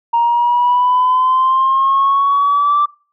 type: exponential sweep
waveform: sine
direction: up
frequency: 933 to 1174.7 Hz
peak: -9 dBFS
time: 0.13-2.86 s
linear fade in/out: 10 ms
effects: noise-tail reverb RT60 0.4 s tail -24 dB re dry + tanh soft clip ceiling -6 dBFS